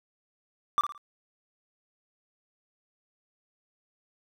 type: tone with echo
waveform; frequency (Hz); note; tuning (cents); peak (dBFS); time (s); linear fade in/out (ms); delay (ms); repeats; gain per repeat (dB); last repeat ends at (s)
triangle; 1174.7; D6; 0; -18; 0.78-0.81; 0; 56; 3; -9; 0.978
effects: none